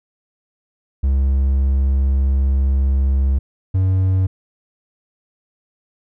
triangle tone pair in turn, 67.5 / 94.09 Hz, C#2 / F#2, -45 / +30 cents, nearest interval tritone, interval 575 cents, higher second, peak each -11 dBFS, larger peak neither, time 1.03-3.39 / 3.74-4.27 s, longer first, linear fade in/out 10 ms, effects none

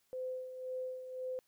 sine tone with tremolo, 512 Hz, C5, 38 cents flat, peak -36 dBFS, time 0.13-1.39 s, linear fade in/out 0 ms, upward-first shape sine, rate 1.9 Hz, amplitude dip 60%, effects white hiss -75 dBFS RMS until 1.47 s

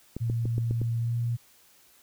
clicks, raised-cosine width 3 ms, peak -20 dBFS, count 6, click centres 0.166 / 0.299 / 0.455 / 0.581 / 0.71 / 0.816 s
sine tone with pitch glide, 116.1 to 118.33 Hz, A#2 to A#2, -7 to +26 cents, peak -25 dBFS, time 0.2-1.37 s, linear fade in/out 20 ms, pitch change +33 cents, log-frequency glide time 0.99-1.17 s
effects white hiss -59 dBFS RMS until 2.02 s

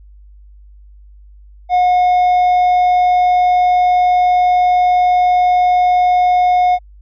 triangle tone, 723 Hz, F#5, 40 cents flat, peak -7 dBFS, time 1.69-6.79 s, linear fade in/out 50 ms, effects added 50 Hz sine -38 dBFS peak until 7.01 s + resampled to 11025 Hz

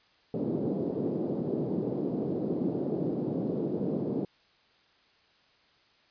white band-pass noise, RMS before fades -31 dBFS, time 0.34-4.25 s, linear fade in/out 2 ms, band 150 to 420 Hz, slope 24 dB/octave, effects white hiss -64 dBFS RMS until 6.1 s + resampled to 11025 Hz

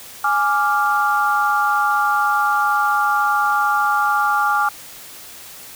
sine chord, D diminished, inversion second, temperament equal, 830.6 / 1174.7 / 1396.9 Hz, Ab5 / D6 / F6, 0 / 0 / 0 cents, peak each -19 dBFS, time 0.24-4.69 s, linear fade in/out 5 ms, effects white hiss -38 dBFS RMS until 5.75 s

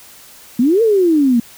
sine exponential two-way sweep, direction up then down, 226.8 to 469.9 to 226.8 Hz, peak -9 dBFS, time 0.59-1.4 s, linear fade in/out 5 ms, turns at 0.82 s, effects white hiss -41 dBFS RMS until 1.57 s

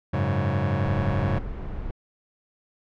sawtooth chord, F# suspended second, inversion none, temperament just, 92.5 / 104.06 / 138.75 Hz, F#2 / G#2 / C#3, 0 / +4 / +2 cents, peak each -22 dBFS, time 0.13-1.39 s, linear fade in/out 10 ms
brown noise, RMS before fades -32 dBFS, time 0.85-1.91 s, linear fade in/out 2 ms
clicks, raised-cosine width 5 ms, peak -32 dBFS, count 2, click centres 1.688 / 1.738 s
effects low-pass 2000 Hz 12 dB/octave

